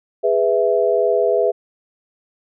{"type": "chord", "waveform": "sine", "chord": "E major", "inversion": "first", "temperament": "just", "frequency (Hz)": [412, 494.4, 659.3], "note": ["G#4", "B4", "E5"], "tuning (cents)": [-14, 2, 0], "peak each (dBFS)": -18, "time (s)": [0.23, 1.52], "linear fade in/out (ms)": 20, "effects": []}